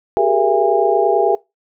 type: tone cluster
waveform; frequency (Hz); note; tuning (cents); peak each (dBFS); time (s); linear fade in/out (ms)
sine; 386.9 / 416 / 467.1 / 672 / 814; G4 / G#4 / A#4 / E5 / G#5; -23 / +3 / +3 / +33 / -35; -18; 0.17-1.35; 0
effects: noise-tail reverb RT60 0.2 s tail -21 dB re dry